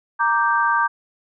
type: chord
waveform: sine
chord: G minor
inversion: first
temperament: equal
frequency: 932.3 / 1174.7 / 1568 Hz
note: Bb5 / D6 / G6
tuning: 0 / 0 / 0 cents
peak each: -20 dBFS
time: 0.19-0.88 s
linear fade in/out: 20 ms
effects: none